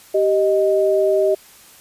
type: tone pair together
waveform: sine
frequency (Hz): 389.2 / 622.3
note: G4 / D#5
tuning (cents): -12 / 0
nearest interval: minor sixth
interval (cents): 812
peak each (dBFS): -16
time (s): 0.14-1.35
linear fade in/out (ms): 10
effects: white hiss -46 dBFS RMS until 1.8 s + resampled to 32000 Hz